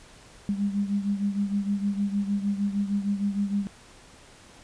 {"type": "beating tone pair", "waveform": "sine", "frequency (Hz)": [200, 206.5], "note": ["G3", "G#3"], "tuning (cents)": [35, -10], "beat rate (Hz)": 6.5, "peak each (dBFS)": [-25, -30], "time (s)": [0.49, 3.67], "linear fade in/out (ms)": 0, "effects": ["pink hiss -51 dBFS RMS until 4.63 s", "resampled to 22050 Hz"]}